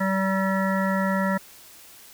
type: harmonic tone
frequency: 192.2 Hz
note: G3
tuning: 34 cents flat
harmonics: 1 / 3 / 5 / 7 / 9 / 10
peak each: -23 / -28 / -30 / -31 / -33 / -33 dBFS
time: 0-1.38 s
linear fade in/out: 10 ms
effects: white hiss -48 dBFS RMS until 2.13 s